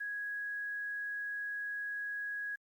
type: tone with quantisation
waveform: sine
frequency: 1661.2 Hz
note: G#6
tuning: in tune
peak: -36 dBFS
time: 0-2.56 s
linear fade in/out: 10 ms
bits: 11
effects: Opus 48 kbps